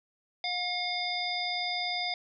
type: harmonic tone with a mistuned harmonic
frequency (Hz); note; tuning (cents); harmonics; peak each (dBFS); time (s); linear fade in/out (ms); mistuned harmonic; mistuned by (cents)
717; F5; +45; 1 / 3 / 5 / 7; -35 / -35 / -35 / -35; 0.44-2.14; 2; 7; -34
effects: none